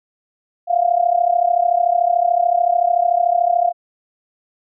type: tone with amplitude modulation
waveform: sine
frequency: 698.5 Hz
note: F5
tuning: in tune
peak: -9 dBFS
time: 0.67-3.73 s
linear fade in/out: 50 ms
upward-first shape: sine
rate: 33.6 Hz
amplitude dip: 85%
effects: none